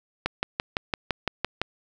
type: click train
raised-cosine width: 0.3 ms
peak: -8 dBFS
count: 9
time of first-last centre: 0.26-1.616 s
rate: 5.9 Hz
effects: none